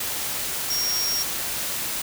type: tone in noise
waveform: sine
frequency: 5588 Hz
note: F8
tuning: in tune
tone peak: -23 dBFS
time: 0.7-1.23 s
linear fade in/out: 5 ms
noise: white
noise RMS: -28 dBFS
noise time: 0-2.02 s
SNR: +2 dB
effects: none